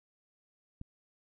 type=click; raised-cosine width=5 ms; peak=-30 dBFS; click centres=0.814 s; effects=none